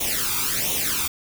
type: noise with flanger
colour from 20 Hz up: white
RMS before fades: -24 dBFS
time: 0-1.08 s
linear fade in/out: 10 ms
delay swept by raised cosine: 0.31 to 0.86 ms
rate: 1.4 Hz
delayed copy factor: +0.75
effects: none